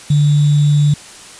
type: tone with sample-and-hold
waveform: sine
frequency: 146.83 Hz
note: D3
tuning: in tune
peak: -8 dBFS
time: 0.1-0.94 s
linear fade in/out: 5 ms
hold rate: 3675 Hz
effects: white hiss -36 dBFS RMS until 1.39 s + resampled to 22050 Hz